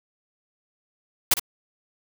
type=noise with echo; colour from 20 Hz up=white; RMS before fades=-17 dBFS; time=1.31-1.34 s; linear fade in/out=5 ms; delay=57 ms; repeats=1; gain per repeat=-11 dB; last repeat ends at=1.397 s; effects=none